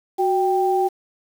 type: tone pair together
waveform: sine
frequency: 370 / 785.5 Hz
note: F#4 / G5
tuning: 0 / +3 cents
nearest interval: octave + minor second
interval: 1303 cents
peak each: -19 / -19 dBFS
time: 0.18-0.89 s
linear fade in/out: 20 ms
effects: 7-bit